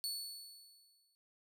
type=tone with exponential decay; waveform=sawtooth; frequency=4435 Hz; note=C#8; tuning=in tune; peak=-33 dBFS; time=0.04-1.15 s; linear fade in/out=0 ms; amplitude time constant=240 ms; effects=none